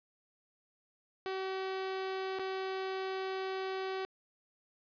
sawtooth tone with dropouts, 380.6 Hz, F#4, 49 cents sharp, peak -31 dBFS, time 1.26-4.05 s, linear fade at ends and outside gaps 0 ms, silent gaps 2.388-2.394 s, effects resampled to 11025 Hz + 11-bit

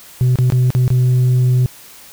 sine tone with dropouts, 126.2 Hz, B2, 38 cents sharp, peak -7 dBFS, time 0.21-1.66 s, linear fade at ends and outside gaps 0 ms, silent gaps 0.357-0.387 / 0.501-0.522 / 0.704-0.75 / 0.879-0.903 s, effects tanh soft clip ceiling -9 dBFS + white hiss -40 dBFS RMS until 2.12 s

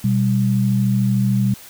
sine tone pair together, 123.47 / 196.96 Hz, B2 / G3, 0 / +8 cents, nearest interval minor sixth, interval 808 cents, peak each -17 dBFS, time 0.04-1.54 s, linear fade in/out 5 ms, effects white hiss -41 dBFS RMS until 1.69 s

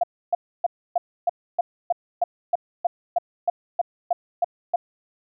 sine tone bursts, 698.5 Hz, F5, in tune, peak -16 dBFS, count 16, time 0.01-4.76 s, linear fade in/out 5 ms, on 25 ms, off 290 ms, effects none

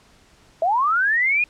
sine linear sweep, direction up, 629 to 2489 Hz, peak -16 dBFS, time 0.62-1.44 s, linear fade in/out 2 ms, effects pink hiss -54 dBFS RMS until 1.49 s + low-pass 8000 Hz 12 dB/octave

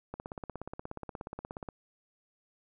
click train, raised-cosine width 1 ms, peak -25 dBFS, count 27, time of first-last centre 0.14-1.688 s, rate 16.8 Hz, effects none

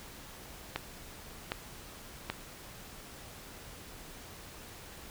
clicks, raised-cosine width 0.3 ms, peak -16 dBFS, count 3, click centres 0.76 / 1.519 / 2.3 s, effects pink hiss -49 dBFS RMS until 5.1 s

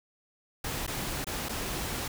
pink noise with dropouts, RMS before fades -34 dBFS, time 0.64-2.08 s, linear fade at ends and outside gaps 5 ms, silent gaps 0.866-0.876 / 1.245-1.268 / 1.487-1.492 s, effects none

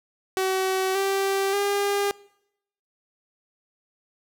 sawtooth tone with pitch steps, 378.4 / 390.6 / 403.2 Hz, F#4 / G4 / G4, +39 / -6 / +49 cents, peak -18 dBFS, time 0.37-2.11 s, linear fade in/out 0 ms, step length 580 ms, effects noise-tail reverb RT60 0.8 s tail -23 dB re dry

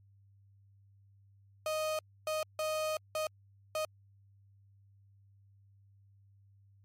35% pulse tone bursts at uneven times, 622.3 Hz, D#5, in tune, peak -30 dBFS, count 5, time 1.66-1.99 / 2.27-2.43 / 2.59-2.97 / 3.15-3.27 / 3.75-3.85 s, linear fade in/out 2 ms, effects added 99 Hz sine -60 dBFS peak until 6.84 s + MP3 64 kbps

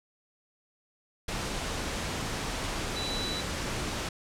sine tone in noise, 3951 Hz, B7, in tune, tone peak -34 dBFS, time 2.96-3.41 s, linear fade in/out 5 ms, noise pink, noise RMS -33 dBFS, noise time 1.28-4.09 s, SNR -4 dB, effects low-pass 8000 Hz 12 dB/octave

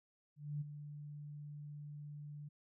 sine tone with ADSR envelope, 147.2 Hz, D3, 4 cents sharp, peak -36 dBFS, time 0.36-2.49 s, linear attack 250 ms, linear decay 19 ms, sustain -10 dB, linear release 13 ms, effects none

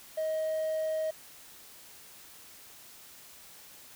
triangle tone, 630 Hz, D#5, 21 cents sharp, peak -26 dBFS, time 0.17-1.11 s, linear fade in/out 10 ms, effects tanh soft clip ceiling -23 dBFS + white hiss -52 dBFS RMS until 3.95 s

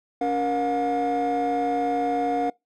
triangle tone cluster, 281.6 / 472.7 / 717 Hz, C#4 / A#4 / F5, +27 / +24 / +45 cents, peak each -24 / -25 / -21 dBFS, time 0.21-2.5 s, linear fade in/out 5 ms, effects noise-tail reverb RT60 0.2 s tail -26 dB re dry + tanh soft clip ceiling -16 dBFS

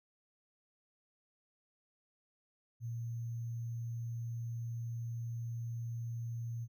sine tone with sample-and-hold, 116.54 Hz, A#2, in tune, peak -37 dBFS, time 2.8-6.68 s, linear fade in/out 50 ms, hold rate 6300 Hz, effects none

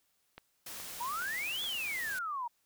click train, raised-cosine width 0.3 ms, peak -30 dBFS, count 4, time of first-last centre 0.38-1.641 s, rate 2.38 Hz
white noise, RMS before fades -44 dBFS, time 0.66-2.19 s, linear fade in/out 5 ms
sine exponential two-way sweep, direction up then down, 920 to 3480 to 920 Hz, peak -34 dBFS, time 1-2.48 s, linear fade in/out 10 ms, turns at 1.63 s
effects white hiss -75 dBFS RMS until 2.65 s

